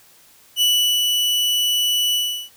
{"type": "tone with ADSR envelope", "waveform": "40% pulse", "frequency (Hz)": 2960, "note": "F#7", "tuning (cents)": 0, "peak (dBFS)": -13, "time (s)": [0.56, 2.5], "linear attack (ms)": 55, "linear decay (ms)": 390, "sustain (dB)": -3, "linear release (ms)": 360, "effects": ["white hiss -51 dBFS RMS until 2.56 s"]}